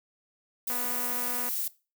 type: noise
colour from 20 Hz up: violet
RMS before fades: -31 dBFS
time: 0.67-1.68 s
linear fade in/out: 5 ms
type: click train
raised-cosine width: 0.5 ms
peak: -25 dBFS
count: 194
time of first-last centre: 0.7-1.488 s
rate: 245 Hz
effects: noise-tail reverb RT60 0.3 s tail -19 dB re dry + high-pass 80 Hz 12 dB/octave